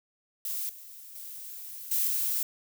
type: noise with level steps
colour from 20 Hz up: violet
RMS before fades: -33 / -47 / -42 / -27 / -29 dBFS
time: 0.45-2.43 s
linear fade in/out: 2 ms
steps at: 0.69 / 1.15 / 1.91 / 2.07 s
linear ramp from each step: 5 ms
effects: none